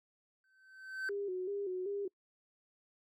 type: tone with exponential growth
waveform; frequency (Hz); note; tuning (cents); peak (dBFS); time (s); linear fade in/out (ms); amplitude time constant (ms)
triangle; 1539; G6; -32; -31; 0.44-1.09; 1; 140
type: tone with vibrato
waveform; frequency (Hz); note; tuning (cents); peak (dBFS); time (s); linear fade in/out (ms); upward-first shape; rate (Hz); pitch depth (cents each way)
sine; 384.9; G4; -32; -35; 1.09-2.08; 5; square; 2.6; 79
effects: noise-tail reverb RT60 0.1 s tail -26 dB re dry